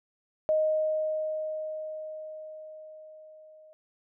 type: tone with level ramp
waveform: sine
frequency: 622.3 Hz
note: D#5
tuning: in tune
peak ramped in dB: -21 to -51 dBFS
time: 0.49-3.73 s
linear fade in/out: 0 ms
effects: none